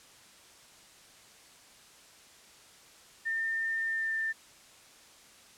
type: tone with pitch glide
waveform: sine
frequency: 1806 to 1789.4 Hz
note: A6 to A6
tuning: +45 to +29 cents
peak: -29 dBFS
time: 3.25-4.33 s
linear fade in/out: 20 ms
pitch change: -16 cents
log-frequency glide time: 3.86-4.15 s
effects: white hiss -56 dBFS RMS until 5.57 s + low-pass 9000 Hz 12 dB/octave